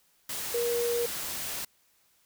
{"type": "tone in noise", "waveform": "sine", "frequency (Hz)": 474.5, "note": "A#4", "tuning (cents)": 31, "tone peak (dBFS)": -26, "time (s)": [0.54, 1.06], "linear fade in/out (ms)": 5, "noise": "white", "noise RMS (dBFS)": -35, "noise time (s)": [0.29, 1.65], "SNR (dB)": 6, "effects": ["white hiss -67 dBFS RMS until 2.25 s"]}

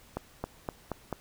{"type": "accelerating click train", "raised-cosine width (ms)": 1, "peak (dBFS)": -18, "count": 5, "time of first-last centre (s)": [0.17, 1.127], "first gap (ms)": 270, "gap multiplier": 0.92, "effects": ["pink hiss -57 dBFS RMS until 1.2 s"]}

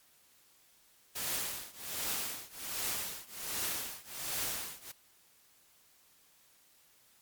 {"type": "noise with tremolo", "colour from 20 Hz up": "white", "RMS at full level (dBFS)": -34, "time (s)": [1.15, 4.92], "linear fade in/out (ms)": 10, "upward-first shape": "triangle", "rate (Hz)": 1.3, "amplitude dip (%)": 95, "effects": ["white hiss -65 dBFS RMS until 7.21 s", "MP3 96 kbps"]}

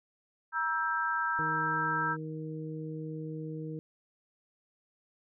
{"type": "chord", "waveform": "sine", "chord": "E diminished", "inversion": "second", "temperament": "just", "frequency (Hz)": [949.3, 1318.5, 1582.2], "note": ["Bb5", "E6", "G6"], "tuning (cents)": [31, 0, 16], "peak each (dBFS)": [-34, -32, -32], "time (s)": [0.52, 2.17], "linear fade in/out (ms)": 50}
{"type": "harmonic tone", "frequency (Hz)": 156.8, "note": "D#3", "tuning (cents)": 14, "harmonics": [1, 2, 3], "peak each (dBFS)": [-38, -41, -43], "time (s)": [1.39, 3.79], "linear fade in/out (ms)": 0}
{"effects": []}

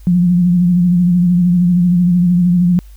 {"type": "tone with vibrato", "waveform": "sine", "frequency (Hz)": 176.8, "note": "F3", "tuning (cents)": 22, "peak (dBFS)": -8, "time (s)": [0.07, 2.79], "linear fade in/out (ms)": 0, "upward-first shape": "sine", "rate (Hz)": 13, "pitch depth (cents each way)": 47, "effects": ["added 50 Hz sine -34 dBFS peak until 2.96 s", "white hiss -52 dBFS RMS until 2.96 s"]}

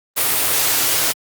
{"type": "band-stop noise", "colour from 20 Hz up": "white", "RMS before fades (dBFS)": -17, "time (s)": [0.16, 1.13], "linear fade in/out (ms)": 20, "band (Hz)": [160, 250], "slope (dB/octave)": 96, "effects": ["high-pass 100 Hz 12 dB/octave", "Opus 32 kbps"]}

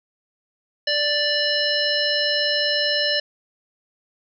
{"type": "harmonic tone", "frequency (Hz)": 587.3, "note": "D5", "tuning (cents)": 0, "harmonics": [1, 3, 5, 7, 9], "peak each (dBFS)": [-25, -25, -25, -25, -25], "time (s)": [0.87, 3.2], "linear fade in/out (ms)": 5, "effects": []}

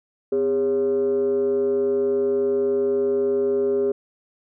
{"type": "tone with frequency modulation", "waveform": "sine", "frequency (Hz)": 404.6, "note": "G#4", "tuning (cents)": -45, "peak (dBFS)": -17, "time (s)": [0.32, 3.92], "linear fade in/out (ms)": 5, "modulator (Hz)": 151, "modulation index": 0.49, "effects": ["tanh soft clip ceiling -14 dBFS"]}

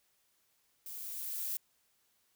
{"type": "noise with level ramp", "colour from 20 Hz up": "violet", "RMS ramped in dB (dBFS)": [-45, -36], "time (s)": [0.86, 1.57], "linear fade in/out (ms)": 2, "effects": ["white hiss -74 dBFS RMS until 2.35 s"]}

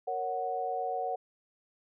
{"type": "chord", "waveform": "sine", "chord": "F# major", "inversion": "first", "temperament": "equal", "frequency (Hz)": [466.2, 554.4, 740], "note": ["A#4", "C#5", "F#5"], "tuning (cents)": [0, 0, 0], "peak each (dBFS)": [-37, -38, -32], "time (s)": [0.07, 1.16], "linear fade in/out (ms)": 10, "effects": []}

